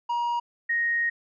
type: tone pair in turn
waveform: triangle / sine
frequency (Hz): 951 / 1869.3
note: A#5 / A#6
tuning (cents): +34 / +4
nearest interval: octave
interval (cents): 1170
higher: second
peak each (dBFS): -22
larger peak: neither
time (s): 0.09-0.4 / 0.69-1.1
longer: second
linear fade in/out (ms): 10
effects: resampled to 16000 Hz